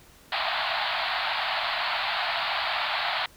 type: band-pass noise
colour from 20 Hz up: pink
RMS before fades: -28 dBFS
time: 0.32-3.26 s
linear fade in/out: 2 ms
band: 640 to 4500 Hz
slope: 96 dB/octave
effects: pink hiss -54 dBFS RMS until 3.36 s